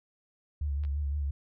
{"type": "tone with vibrato", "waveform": "sine", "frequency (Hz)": 71.9, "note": "D2", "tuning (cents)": -36, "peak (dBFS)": -28, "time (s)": [0.61, 1.31], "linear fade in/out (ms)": 5, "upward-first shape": "triangle", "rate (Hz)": 5.8, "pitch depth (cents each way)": 69}
{"type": "clicks", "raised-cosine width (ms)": 0.3, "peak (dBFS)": -37, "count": 2, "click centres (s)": [0.837, 0.85]}
{"effects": []}